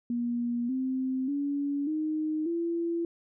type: tone with pitch steps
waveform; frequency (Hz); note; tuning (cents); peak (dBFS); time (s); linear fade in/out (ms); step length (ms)
sine; 238.9 / 260.5 / 284.1 / 309.8 / 337.9; A#3 / C4 / C#4 / D#4 / E4; +43 / -7 / +43 / -7 / +43; -27; 0.1-3.05; 2; 590
effects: none